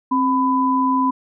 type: tone pair together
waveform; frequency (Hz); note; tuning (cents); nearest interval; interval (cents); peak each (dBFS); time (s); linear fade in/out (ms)
sine; 264.6 / 1000; C4 / B5; +20 / +21; octave + major seventh; 2301; -18 / -17; 0.11-1.11; 10
effects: none